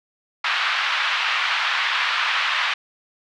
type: band-pass noise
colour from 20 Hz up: pink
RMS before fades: -22 dBFS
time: 0.44-2.74 s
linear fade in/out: 5 ms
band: 1100 to 3600 Hz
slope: 24 dB/octave
effects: none